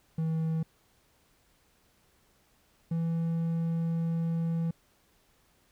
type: tone pair in turn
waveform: triangle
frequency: 161.1 / 165.72 Hz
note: E3 / E3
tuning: -39 / +9 cents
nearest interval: unison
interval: 48 cents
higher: second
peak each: -25 dBFS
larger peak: neither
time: 0.18-0.63 / 2.91-4.71 s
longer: second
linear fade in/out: 5 ms
effects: pink hiss -67 dBFS RMS until 5.71 s